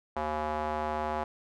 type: tone with band-pass filter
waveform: square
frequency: 76.5 Hz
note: D#2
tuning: 29 cents flat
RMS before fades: -32 dBFS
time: 0.16-1.24 s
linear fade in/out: 5 ms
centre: 840 Hz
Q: 2.2
effects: none